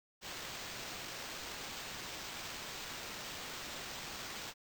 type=noise with sample-and-hold; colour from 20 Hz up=violet; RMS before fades=-45 dBFS; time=0.21-4.54 s; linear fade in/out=50 ms; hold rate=11025 Hz; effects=none